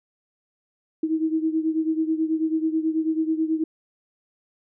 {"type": "beating tone pair", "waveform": "sine", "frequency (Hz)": [316.4, 325.6], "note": ["D#4", "E4"], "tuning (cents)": [29, -21], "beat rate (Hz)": 9.2, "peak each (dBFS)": [-22, -26], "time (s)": [1.03, 3.64], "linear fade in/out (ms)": 5, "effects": []}